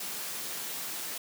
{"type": "high-pass noise", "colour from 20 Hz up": "white", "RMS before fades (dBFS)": -37, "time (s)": [0, 1.18], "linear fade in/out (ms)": 5, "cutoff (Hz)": 130, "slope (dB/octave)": 96, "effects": []}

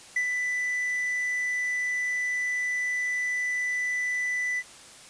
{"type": "tone with ADSR envelope", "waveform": "triangle", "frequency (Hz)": 1988, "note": "B6", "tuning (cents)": 11, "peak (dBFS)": -20, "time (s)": [0.16, 4.63], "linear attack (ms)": 5, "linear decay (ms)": 72, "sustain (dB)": -4, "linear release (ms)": 45, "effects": ["white hiss -48 dBFS RMS until 5.09 s", "resampled to 22050 Hz"]}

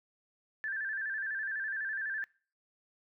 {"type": "tone with vibrato", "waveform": "sine", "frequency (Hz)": 1664, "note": "G#6", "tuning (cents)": 3, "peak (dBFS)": -33, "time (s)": [0.64, 2.24], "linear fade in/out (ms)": 0, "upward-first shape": "square", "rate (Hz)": 12, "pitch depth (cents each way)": 81, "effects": ["noise-tail reverb RT60 0.4 s tail -23 dB re dry"]}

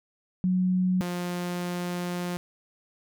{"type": "tone pair in turn", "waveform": ["sine", "sawtooth"], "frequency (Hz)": [183.7, 176.84], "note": ["F#3", "F3"], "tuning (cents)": [-12, 22], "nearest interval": "minor second", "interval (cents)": 66, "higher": "first", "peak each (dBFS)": [-21, -25], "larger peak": "first", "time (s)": [[0.44, 1.01], [1.01, 2.37]], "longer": "second", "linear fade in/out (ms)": 0, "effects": []}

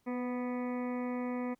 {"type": "harmonic tone with a mistuned harmonic", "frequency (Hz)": 246.7, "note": "B3", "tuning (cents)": -2, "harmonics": [1, 2, 3, 4, 5, 7, 8, 9, 10], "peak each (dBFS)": [-34, -40, -47, -46, -50, -57, -52, -53, -60], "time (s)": [0.06, 1.55], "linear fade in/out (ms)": 20, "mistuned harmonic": 2, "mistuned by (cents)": 21, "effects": ["pink hiss -75 dBFS RMS until 1.59 s"]}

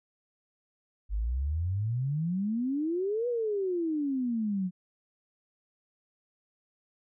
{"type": "exponential two-way sweep", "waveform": "sine", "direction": "up then down", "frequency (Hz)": [48.38, 493.9, 178], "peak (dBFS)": -27, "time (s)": [1.09, 4.71], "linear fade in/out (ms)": 50, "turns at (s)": 3.28, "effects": []}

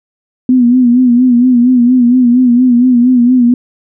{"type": "tone with vibrato", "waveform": "sine", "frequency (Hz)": 246.9, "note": "B3", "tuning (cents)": 0, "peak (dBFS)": -4, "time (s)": [0.49, 3.54], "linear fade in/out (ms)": 2, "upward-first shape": "sine", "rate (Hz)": 4.3, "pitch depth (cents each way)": 70, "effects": []}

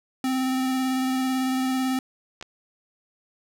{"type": "tone with vibrato", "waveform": "square", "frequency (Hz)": 260, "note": "C4", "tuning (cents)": -11, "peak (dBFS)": -23, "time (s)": [0.24, 1.99], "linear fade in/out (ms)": 2, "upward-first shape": "square", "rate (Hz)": 18, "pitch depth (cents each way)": 12}
{"type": "clicks", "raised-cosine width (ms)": 0.2, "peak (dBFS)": -20, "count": 2, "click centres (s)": [2.412, 2.426]}
{"effects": []}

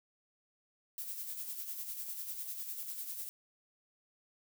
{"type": "noise with tremolo", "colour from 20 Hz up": "violet", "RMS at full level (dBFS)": -40, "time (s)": [0.98, 3.29], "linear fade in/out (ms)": 0, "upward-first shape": "sine", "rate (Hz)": 10, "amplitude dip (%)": 50, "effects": []}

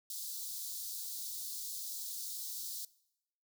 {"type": "high-pass noise", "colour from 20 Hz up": "white", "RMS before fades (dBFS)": -42, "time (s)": [0.1, 2.85], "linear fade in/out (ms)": 2, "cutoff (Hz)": 3800, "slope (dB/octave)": 48, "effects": ["noise-tail reverb RT60 0.8 s tail -21 dB re dry"]}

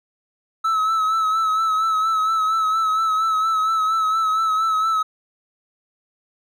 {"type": "tone with vibrato", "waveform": "triangle", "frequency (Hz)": 1300, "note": "E6", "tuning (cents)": -24, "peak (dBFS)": -15, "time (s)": [0.64, 5.03], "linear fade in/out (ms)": 10, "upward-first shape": "sine", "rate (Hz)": 4.3, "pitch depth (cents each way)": 38, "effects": []}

